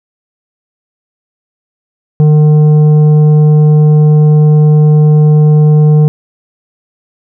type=tone with tanh clipping; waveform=triangle; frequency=151.6 Hz; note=D#3; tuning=45 cents flat; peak=-4 dBFS; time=2.2-6.08 s; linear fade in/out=0 ms; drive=12 dB; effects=none